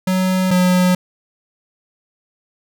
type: tone pair in turn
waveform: square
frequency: 185.9 / 181.65 Hz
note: F#3 / F#3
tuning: +8 / -32 cents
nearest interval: unison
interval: 40 cents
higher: first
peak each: -15 / -12 dBFS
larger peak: second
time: 0.07-0.51 / 0.51-0.95 s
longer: neither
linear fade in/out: 5 ms
effects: none